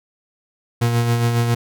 40% pulse tone with tremolo, 118.1 Hz, A#2, 23 cents sharp, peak -13 dBFS, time 0.81-1.55 s, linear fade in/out 10 ms, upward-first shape sine, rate 7.3 Hz, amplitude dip 40%, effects none

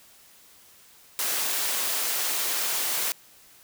white high-pass noise, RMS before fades -27 dBFS, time 1.19-3.12 s, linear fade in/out 0 ms, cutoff 380 Hz, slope 12 dB/octave, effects white hiss -54 dBFS RMS until 3.63 s

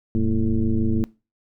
sine tone with frequency modulation, 119.1 Hz, A#2, 38 cents sharp, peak -17 dBFS, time 0.15-1.04 s, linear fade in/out 0 ms, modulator 106 Hz, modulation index 1.9, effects noise-tail reverb RT60 0.3 s tail -22 dB re dry

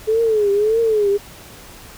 sine tone with vibrato, 428.7 Hz, A4, 45 cents flat, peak -13 dBFS, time 0.07-1.18 s, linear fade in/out 20 ms, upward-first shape triangle, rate 1.7 Hz, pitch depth 140 cents each way, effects pink hiss -40 dBFS RMS until 1.97 s

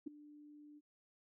sine tone with ADSR envelope, 296.2 Hz, D4, 15 cents sharp, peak -37 dBFS, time 0.06-0.81 s, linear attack 13 ms, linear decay 8 ms, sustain -18 dB, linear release 35 ms, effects none

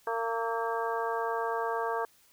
harmonic tone with a mistuned harmonic, 228.9 Hz, A#3, 31 cents flat, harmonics 2 / 3 / 4 / 5 / 6 / 7, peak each -33 / -36 / -34 / -36 / -44 / -39 dBFS, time 0.07-2.05 s, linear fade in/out 2 ms, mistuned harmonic 6, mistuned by -87 cents, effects white hiss -63 dBFS RMS until 2.32 s

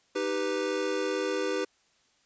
square chord, Eb augmented, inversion none, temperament equal, 311.1 / 392 / 493.9 Hz, Eb4 / G4 / B4, 0 / 0 / 0 cents, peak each -35 / -32 / -32 dBFS, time 0.15-1.65 s, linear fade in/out 10 ms, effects white hiss -67 dBFS RMS until 2.25 s + resampled to 16000 Hz

